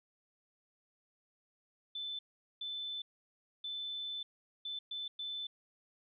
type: tone bursts at uneven times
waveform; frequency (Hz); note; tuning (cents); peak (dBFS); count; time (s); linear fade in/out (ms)
sine; 3520; A7; 0; -38; 6; 1.95-2.19 / 2.61-3.02 / 3.64-4.23 / 4.65-4.79 / 4.91-5.08 / 5.19-5.47; 5
effects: none